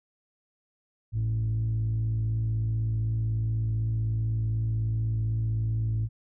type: tone pair together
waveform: sine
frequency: 54.63 / 110.6 Hz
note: A1 / A2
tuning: -12 / +9 cents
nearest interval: octave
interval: 1221 cents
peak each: -31 / -23 dBFS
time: 1.12-6.09 s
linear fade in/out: 50 ms
effects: tanh soft clip ceiling -22 dBFS